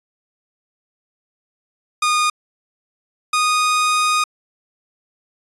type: tone pair in turn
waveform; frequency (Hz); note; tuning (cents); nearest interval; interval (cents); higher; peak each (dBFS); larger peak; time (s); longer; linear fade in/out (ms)
sawtooth; 1226 / 1237.4; D#6 / D#6; -26 / -10; unison; 16; second; -11; neither; 2.02-2.3 / 3.33-4.24; second; 5
effects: resampled to 24000 Hz